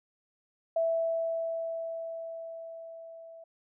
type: tone with level ramp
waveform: sine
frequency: 659.3 Hz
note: E5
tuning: in tune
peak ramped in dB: -24 to -46 dBFS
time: 0.76-3.44 s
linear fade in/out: 5 ms
effects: none